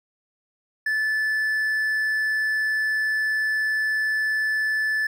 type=tone; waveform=triangle; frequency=1743 Hz; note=A6; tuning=17 cents flat; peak=-19 dBFS; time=0.86-5.07 s; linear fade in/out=5 ms; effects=none